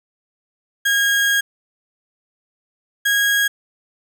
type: tone pair in turn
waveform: 35% pulse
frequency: 1633 / 1642.4 Hz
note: G#6 / G#6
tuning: -30 / -20 cents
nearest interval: unison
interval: 10 cents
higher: second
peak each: -13 dBFS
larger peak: neither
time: 0.85-1.41 / 3.05-3.48 s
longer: first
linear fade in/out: 10 ms
effects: none